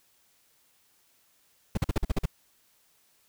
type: noise bursts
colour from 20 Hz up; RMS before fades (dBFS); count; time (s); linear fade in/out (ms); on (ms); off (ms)
brown; -24; 8; 1.75-2.257; 5; 24; 45
effects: white hiss -66 dBFS RMS until 3.28 s